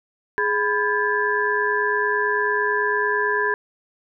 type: tone cluster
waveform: sine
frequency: 417.4 / 997 / 1613 / 1722 Hz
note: G#4 / B5 / G6 / A6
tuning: +9 / +16 / +49 / -38 cents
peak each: -24 dBFS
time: 0.38-3.54 s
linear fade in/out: 0 ms
effects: none